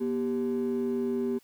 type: ring-modulated tone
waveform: triangle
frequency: 316.9 Hz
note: D#4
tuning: 32 cents sharp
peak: -20 dBFS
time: 0-1.39 s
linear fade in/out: 20 ms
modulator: 75.6 Hz
effects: tanh soft clip ceiling -21 dBFS + white hiss -63 dBFS RMS until 1.43 s